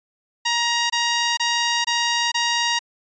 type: tone bursts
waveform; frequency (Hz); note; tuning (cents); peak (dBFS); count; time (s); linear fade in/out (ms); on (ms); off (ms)
10% pulse; 943; A#5; +20; -10; 5; 0.45-2.792; 10; 450; 23
effects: resampled to 16000 Hz